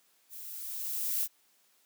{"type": "noise with level ramp", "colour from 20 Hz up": "violet", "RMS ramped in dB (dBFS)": [-46, -29], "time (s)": [0.29, 1.28], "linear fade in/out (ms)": 50, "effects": ["white hiss -68 dBFS RMS until 1.85 s", "high-pass 200 Hz 12 dB/octave"]}